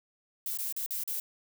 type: noise with dropouts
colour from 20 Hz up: violet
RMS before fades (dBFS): -34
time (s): 0.46-1.2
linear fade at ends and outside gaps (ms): 2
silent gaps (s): 0.574-0.587 / 0.725-0.764 / 0.862-0.907 / 1.037-1.076
effects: none